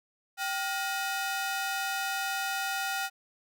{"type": "ring-modulated tone", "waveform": "sawtooth", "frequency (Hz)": 1100, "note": "C#6", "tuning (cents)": -14, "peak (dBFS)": -23, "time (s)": [0.37, 3.1], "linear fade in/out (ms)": 50, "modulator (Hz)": 322, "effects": []}